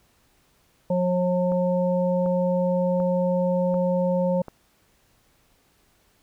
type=harmonic tone; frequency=180 Hz; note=F#3; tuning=47 cents flat; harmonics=1 / 3 / 5; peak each=-23 / -22 / -33 dBFS; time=0.9-4.42 s; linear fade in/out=5 ms
type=click train; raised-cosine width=1 ms; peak=-23 dBFS; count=5; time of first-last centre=1.52-4.483 s; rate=1.35 Hz
effects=pink hiss -63 dBFS RMS until 6.22 s